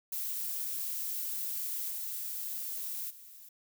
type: noise with level steps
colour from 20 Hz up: violet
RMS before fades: -36 / -38 / -52 dBFS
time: 0.12-3.49 s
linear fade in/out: 5 ms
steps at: 1.89 / 3.09 s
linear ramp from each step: 20 ms
effects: none